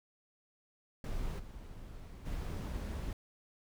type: noise with level steps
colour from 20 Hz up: brown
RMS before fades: -38 / -48 / -38 dBFS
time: 1.04-3.13 s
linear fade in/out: 2 ms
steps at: 1.38 / 2.25 s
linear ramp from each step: 20 ms
effects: none